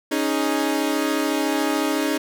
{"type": "chord", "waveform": "sawtooth", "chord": "C# suspended second", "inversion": "none", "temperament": "equal", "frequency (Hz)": [277.2, 311.1, 415.3], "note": ["C#4", "D#4", "G#4"], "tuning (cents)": [0, 0, 0], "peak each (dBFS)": [-20, -19, -24], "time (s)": [0.11, 2.18], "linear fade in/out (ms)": 10, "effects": []}